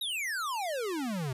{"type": "exponential sweep", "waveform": "square", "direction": "down", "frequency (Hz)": [3894, 122.5], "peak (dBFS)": -32, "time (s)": [0.01, 1.33], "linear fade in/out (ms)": 5, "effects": ["resampled to 32000 Hz"]}